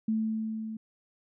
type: tone with level ramp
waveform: sine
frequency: 220 Hz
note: A3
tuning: in tune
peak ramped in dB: -24 to -35 dBFS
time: 0.08-0.77 s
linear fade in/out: 5 ms
effects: none